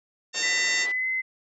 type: harmonic tone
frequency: 910 Hz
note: A#5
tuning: 42 cents flat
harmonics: 2 / 3 / 4 / 5 / 6 / 7 / 8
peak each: -33 / -33 / -33 / -33 / -33 / -33 / -33 dBFS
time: 0.33-0.87 s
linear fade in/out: 50 ms
type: band-pass noise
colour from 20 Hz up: pink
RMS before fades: -41 dBFS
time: 0.34-0.92 s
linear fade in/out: 5 ms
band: 310 to 5000 Hz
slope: 24 dB/octave
type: tone with pitch glide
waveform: sine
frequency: 1989 to 2050 Hz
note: B6 to C7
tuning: +12 to -36 cents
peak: -24 dBFS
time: 0.42-1.22 s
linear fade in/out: 20 ms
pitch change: +52 cents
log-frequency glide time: 0.87-1.07 s
effects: none